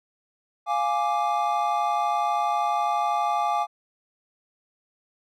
triangle chord, D diminished, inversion first, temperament equal, 698.5 / 830.6 / 1174.7 Hz, F5 / Ab5 / D6, 0 / 0 / 0 cents, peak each -25 / -23 / -25 dBFS, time 0.66-3.67 s, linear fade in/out 50 ms, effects none

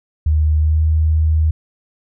sine tone with pitch glide, 76.9 to 78.56 Hz, D#2 to D#2, -20 to +17 cents, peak -11 dBFS, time 0.26-1.51 s, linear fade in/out 5 ms, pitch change +37 cents, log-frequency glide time 0.6-0.82 s, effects none

